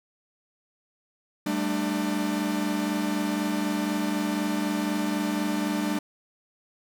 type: chord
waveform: 45% pulse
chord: G suspended second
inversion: none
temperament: equal with one note detuned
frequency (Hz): 196 / 220 / 298.1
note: G3 / A3 / D4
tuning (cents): 0 / 0 / +26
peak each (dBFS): -30 / -31 / -28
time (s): 1.46-5.99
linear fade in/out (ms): 5
effects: none